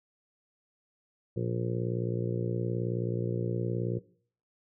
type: harmonic tone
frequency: 59 Hz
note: A#1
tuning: 22 cents sharp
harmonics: 2 / 3 / 4 / 5 / 6 / 7 / 8 / 9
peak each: -32 / -35 / -45 / -44 / -36 / -40 / -39 / -44 dBFS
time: 1.36-3.99 s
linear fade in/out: 10 ms
effects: noise-tail reverb RT60 0.5 s tail -19 dB re dry